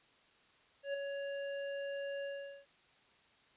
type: tone with ADSR envelope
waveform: square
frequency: 559 Hz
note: C#5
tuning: 14 cents sharp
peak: -34 dBFS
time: 0.83-2.66 s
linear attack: 110 ms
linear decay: 5 ms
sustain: -5 dB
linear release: 420 ms
effects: white hiss -67 dBFS RMS until 3.56 s + resampled to 8000 Hz